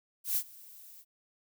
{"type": "noise with ADSR envelope", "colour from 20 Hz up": "violet", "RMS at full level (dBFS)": -28, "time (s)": [0.24, 1.05], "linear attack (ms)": 120, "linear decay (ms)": 71, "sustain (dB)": -24, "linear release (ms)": 56, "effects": []}